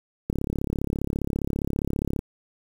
click train, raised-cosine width 3 ms, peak -13 dBFS, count 67, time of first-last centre 0.3-2.191 s, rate 34.9 Hz, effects 7-bit

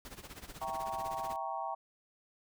pink noise with tremolo, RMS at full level -46 dBFS, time 0.05-1.36 s, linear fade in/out 0 ms, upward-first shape sine, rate 16 Hz, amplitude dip 80%
sine chord, E diminished seventh, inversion none, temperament equal, 659.3 / 784 / 932.3 / 1108.7 Hz, E5 / G5 / Bb5 / Db6, 0 / 0 / 0 / 0 cents, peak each -42 / -39 / -40 / -42 dBFS, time 0.61-1.75 s, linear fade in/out 10 ms
effects none

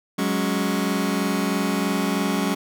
sawtooth chord, F# suspended second, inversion none, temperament just, 185 / 208.1 / 277.5 Hz, F#3 / G#3 / C#4, 0 / +4 / +2 cents, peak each -21 dBFS, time 0.18-2.55 s, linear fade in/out 10 ms, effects none

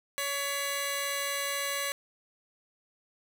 10% pulse tone pair together, 562 / 2003 Hz, C#5 / B6, +24 / +24 cents, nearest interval octave + minor seventh, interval 2200 cents, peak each -24 / -25 dBFS, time 0.18-1.92 s, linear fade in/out 0 ms, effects none

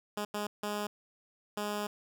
10% pulse tone bursts at uneven times, 207.7 Hz, G#3, in tune, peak -25 dBFS, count 4, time 0.17-0.25 / 0.34-0.47 / 0.63-0.87 / 1.57-1.87 s, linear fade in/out 5 ms, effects none

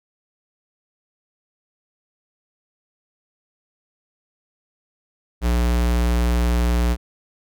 square tone, 59.6 Hz, A#1, 39 cents sharp, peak -17 dBFS, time 5.41-6.97 s, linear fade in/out 50 ms, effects none

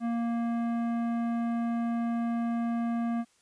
sine tone with tanh clipping, 233.4 Hz, A#3, 2 cents sharp, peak -29 dBFS, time 0-3.25 s, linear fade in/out 50 ms, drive 14 dB, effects white hiss -66 dBFS RMS until 3.41 s + resampled to 22050 Hz

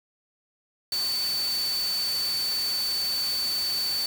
sine tone in noise, 4514 Hz, C#8, 31 cents sharp, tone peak -25 dBFS, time 0.92-4.06 s, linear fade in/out 2 ms, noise white, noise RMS -35 dBFS, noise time 0.92-4.06 s, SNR +7 dB, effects none

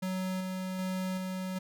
square tone with tremolo, 186.4 Hz, F#3, 13 cents sharp, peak -32 dBFS, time 0.02-1.59 s, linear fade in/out 10 ms, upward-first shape square, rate 1.3 Hz, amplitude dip 25%, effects none

